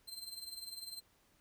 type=tone with tremolo; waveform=sawtooth; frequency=4127 Hz; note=C8; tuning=25 cents flat; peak=-39 dBFS; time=0.07-1.01 s; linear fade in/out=20 ms; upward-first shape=sine; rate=20 Hz; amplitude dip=70%; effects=pink hiss -71 dBFS RMS until 1.4 s